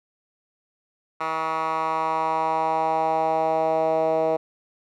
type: tone with band-pass filter sweep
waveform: 10% pulse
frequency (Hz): 160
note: D#3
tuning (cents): +49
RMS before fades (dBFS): -23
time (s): 1.2-4.37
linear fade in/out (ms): 10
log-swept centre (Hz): 1300 to 580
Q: 3.1
effects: none